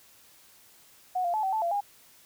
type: tone with pitch steps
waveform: sine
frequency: 734 / 696 / 863 / 767 / 875 / 684 / 813 Hz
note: F#5 / F5 / A5 / G5 / A5 / F5 / G#5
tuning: -14 / -6 / -34 / -38 / -10 / -36 / -37 cents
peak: -25 dBFS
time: 1.15-1.808 s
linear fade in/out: 10 ms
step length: 94 ms
effects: white hiss -57 dBFS RMS until 2.25 s